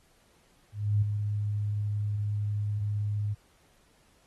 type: tone with ADSR envelope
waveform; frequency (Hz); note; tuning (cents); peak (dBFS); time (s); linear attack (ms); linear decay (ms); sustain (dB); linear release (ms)
sine; 103.83; G#2; 0; -20; 0.72-3.35; 300; 9; -7; 23
effects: pink hiss -65 dBFS RMS until 4.26 s + AAC 32 kbps